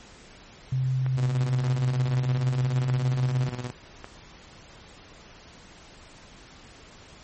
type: tone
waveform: sine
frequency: 130 Hz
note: C3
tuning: 11 cents flat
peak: -22 dBFS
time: 0.72-3.49 s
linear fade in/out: 5 ms
type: clicks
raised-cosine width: 0.5 ms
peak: -22 dBFS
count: 6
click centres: 1.064 / 1.639 / 1.681 / 2.146 / 2.899 / 4.044 s
type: tone with tremolo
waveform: sawtooth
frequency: 123.47 Hz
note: B2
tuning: in tune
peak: -25 dBFS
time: 1.17-3.71 s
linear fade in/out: 10 ms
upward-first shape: square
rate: 17 Hz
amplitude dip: 60%
effects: pink hiss -49 dBFS RMS until 7.23 s + MP3 32 kbps